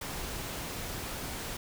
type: noise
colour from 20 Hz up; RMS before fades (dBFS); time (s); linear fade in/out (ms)
pink; -38; 0.01-1.57; 5
effects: none